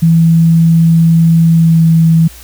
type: tone with pitch glide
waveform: sine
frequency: 164.81 to 163.2 Hz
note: E3 to E3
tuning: 0 to -17 cents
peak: -4 dBFS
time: 0.02-2.28 s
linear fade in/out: 10 ms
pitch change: -17 cents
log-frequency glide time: 1.55-1.81 s
effects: added 60 Hz sine -35 dBFS peak until 2.43 s + white hiss -36 dBFS RMS until 2.43 s